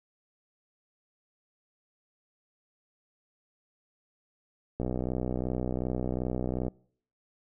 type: click train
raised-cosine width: 2 ms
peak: -18 dBFS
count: 119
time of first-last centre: 4.8-6.682 s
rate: 62.7 Hz
effects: noise-tail reverb RT60 0.6 s tail -25 dB re dry